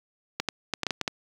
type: clicks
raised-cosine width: 0.2 ms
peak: -9 dBFS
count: 8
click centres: 0.4 / 0.487 / 0.737 / 0.833 / 0.867 / 0.907 / 1.013 / 1.078 s
effects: high-pass 80 Hz 12 dB/octave + 7-bit